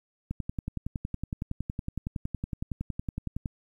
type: click train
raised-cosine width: 5 ms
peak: -19 dBFS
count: 35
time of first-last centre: 0.31-3.458 s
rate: 10.8 Hz
effects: 10-bit